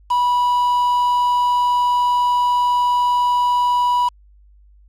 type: tone with quantisation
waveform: triangle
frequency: 979 Hz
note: B5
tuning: 15 cents flat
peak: -12 dBFS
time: 0.1-4.09 s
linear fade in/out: 10 ms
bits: 5
effects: added 50 Hz sine -46 dBFS peak until 4.88 s + low-pass 7000 Hz 12 dB/octave